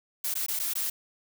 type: noise with dropouts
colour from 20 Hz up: blue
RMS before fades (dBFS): -30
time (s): 0.24-0.9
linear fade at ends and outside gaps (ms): 5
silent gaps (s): 0.341-0.353 / 0.464-0.483 / 0.592-0.597 / 0.736-0.753
effects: none